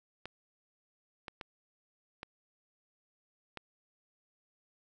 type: clicks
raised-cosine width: 0.3 ms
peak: -25 dBFS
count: 5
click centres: 0.256 / 1.282 / 1.412 / 2.231 / 3.573 s
effects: none